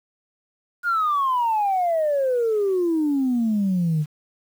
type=exponential sweep; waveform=sine; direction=down; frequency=1450 to 146.83 Hz; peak=-17 dBFS; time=0.83-4.06 s; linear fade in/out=50 ms; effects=tanh soft clip ceiling -15 dBFS + 8-bit